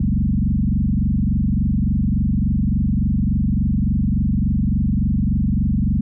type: tone with frequency modulation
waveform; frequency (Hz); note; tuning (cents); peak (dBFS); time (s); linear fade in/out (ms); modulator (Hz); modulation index
sine; 135.8; C#3; -35; -15; 0-6.01; 5; 23.5; 4.1
effects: none